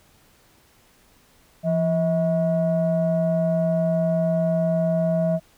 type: tone pair together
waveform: sine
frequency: 170 / 641.8 Hz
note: F3 / E5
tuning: -46 / -46 cents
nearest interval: octave + major seventh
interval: 2300 cents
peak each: -20 dBFS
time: 1.63-5.4 s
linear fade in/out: 50 ms
effects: tanh soft clip ceiling -13 dBFS + pink hiss -57 dBFS RMS until 5.57 s